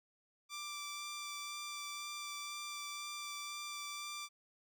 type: tone with vibrato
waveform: 10% pulse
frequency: 1174.7 Hz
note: D6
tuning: in tune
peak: -34 dBFS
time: 0.49-4.29 s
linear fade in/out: 50 ms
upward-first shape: sine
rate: 2 Hz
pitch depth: 10 cents each way
effects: none